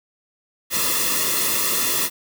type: noise with comb filter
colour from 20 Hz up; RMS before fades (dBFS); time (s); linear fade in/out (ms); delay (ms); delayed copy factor
white; -21; 0.7-2.1; 50; 1.3; -1
effects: none